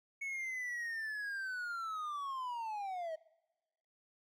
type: linear sweep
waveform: triangle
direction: down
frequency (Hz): 2217 to 622.3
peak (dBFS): -36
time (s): 0.21-3.16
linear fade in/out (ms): 10
effects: noise-tail reverb RT60 1.0 s tail -22 dB re dry